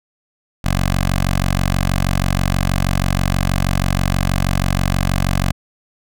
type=tone with notch filter; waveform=10% pulse; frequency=46.25 Hz; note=F#1; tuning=in tune; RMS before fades=-17 dBFS; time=0.64-5.52 s; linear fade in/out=10 ms; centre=350 Hz; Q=0.86; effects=none